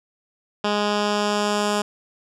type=tone with low-pass filter sweep; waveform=10% pulse; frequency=207.3 Hz; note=G#3; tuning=3 cents flat; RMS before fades=-22 dBFS; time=0.64-1.82 s; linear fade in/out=5 ms; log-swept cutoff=4400 to 8300 Hz; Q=1.3; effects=none